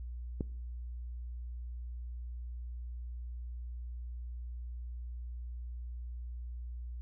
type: click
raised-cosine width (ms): 3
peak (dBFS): -21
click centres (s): 0.408
effects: noise-tail reverb RT60 0.6 s tail -23 dB re dry + added 60 Hz sine -39 dBFS peak until 7.01 s